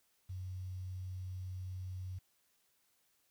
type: tone with quantisation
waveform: sine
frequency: 92.5 Hz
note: F#2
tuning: in tune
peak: -40 dBFS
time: 0.29-2.19 s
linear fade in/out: 10 ms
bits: 11
effects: white hiss -75 dBFS RMS until 3.3 s